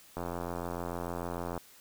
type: click train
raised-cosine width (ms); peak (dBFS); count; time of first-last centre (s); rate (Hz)
1; -22; 123; 0.17-1.577; 86.7
effects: white hiss -57 dBFS RMS until 1.8 s